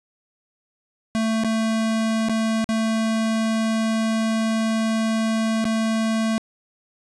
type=tone with dropouts; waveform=square; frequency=222.4 Hz; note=A3; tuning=19 cents sharp; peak=-20 dBFS; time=1.15-6.38 s; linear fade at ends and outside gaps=0 ms; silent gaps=1.437-1.446 / 2.286-2.295 / 2.643-2.69 / 5.643-5.653 s; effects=resampled to 22050 Hz + 10-bit